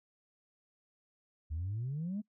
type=exponential sweep; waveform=sine; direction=up; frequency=73.5 to 220 Hz; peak=-33 dBFS; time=1.5-2.22 s; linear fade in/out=20 ms; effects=noise-tail reverb RT60 0.1 s tail -24 dB re dry + tanh soft clip ceiling -31 dBFS